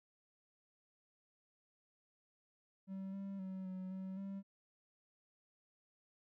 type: tone with pitch steps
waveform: triangle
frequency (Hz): 192.2 / 196.2 / 188.9 / 186.2 / 189.3 / 195.8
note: G3 / G3 / F#3 / F#3 / F#3 / G3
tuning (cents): -34 / +2 / +36 / +11 / +40 / -2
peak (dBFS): -40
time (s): 2.87-4.43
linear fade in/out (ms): 50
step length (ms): 260
effects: none